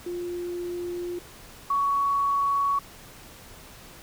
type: tone pair in turn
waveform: sine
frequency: 351.2 / 1119.5 Hz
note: F4 / C#6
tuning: +10 / +17 cents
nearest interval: octave + minor sixth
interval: 2007 cents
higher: second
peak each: -29 / -21 dBFS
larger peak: second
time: 0.06-1.19 / 1.7-2.79 s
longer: first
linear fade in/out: 5 ms
effects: pink hiss -47 dBFS RMS until 4.02 s